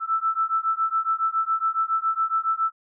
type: beating tone pair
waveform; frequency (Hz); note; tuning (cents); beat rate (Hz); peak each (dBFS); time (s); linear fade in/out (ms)
sine; 1318.5 / 1325.7; E6 / E6; 0 / +9; 7.2; -24; 0-2.72; 50
effects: none